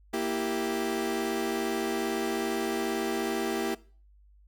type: chord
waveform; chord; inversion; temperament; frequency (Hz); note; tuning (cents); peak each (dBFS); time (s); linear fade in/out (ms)
30% pulse; E diminished; second; equal; 233.1 / 329.6 / 392; Bb3 / E4 / G4; 0 / 0 / 0; -31 / -30 / -29; 0.13-3.75; 10
effects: noise-tail reverb RT60 0.4 s tail -20 dB re dry + added 50 Hz sine -55 dBFS peak until 4.47 s

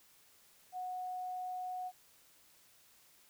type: tone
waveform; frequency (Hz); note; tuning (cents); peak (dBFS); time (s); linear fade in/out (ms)
sine; 734; F#5; -14; -38; 0.72-1.92; 50
effects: white hiss -65 dBFS RMS until 3.29 s

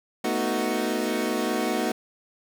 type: chord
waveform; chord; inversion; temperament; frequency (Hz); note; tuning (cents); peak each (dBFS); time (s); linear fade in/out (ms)
25% pulse; B dominant seventh; third; equal with one note detuned; 221.8 / 246.9 / 311.1 / 370; A3 / B3 / D#4 / F#4; +14 / 0 / 0 / 0; -26; 0.24-1.92; 5
effects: none

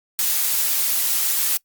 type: noise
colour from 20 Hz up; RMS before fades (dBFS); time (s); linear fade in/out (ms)
blue; -20; 0.19-1.57; 0
effects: noise-tail reverb RT60 0.1 s tail -23 dB re dry + Opus 48 kbps

